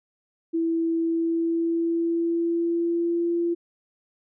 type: tone with pitch glide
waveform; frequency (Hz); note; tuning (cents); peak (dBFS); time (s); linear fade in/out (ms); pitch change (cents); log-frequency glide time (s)
sine; 330 to 341.6; E4 to F4; +2 to -38; -21; 0.53-3.55; 20; +60; 0.99-3.32
effects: none